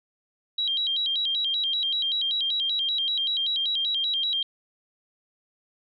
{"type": "tone with vibrato", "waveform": "sine", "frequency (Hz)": 3520, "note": "A7", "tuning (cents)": 0, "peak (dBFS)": -23, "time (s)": [0.58, 4.43], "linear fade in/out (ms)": 5, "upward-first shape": "square", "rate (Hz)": 5.2, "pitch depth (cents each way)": 170, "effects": []}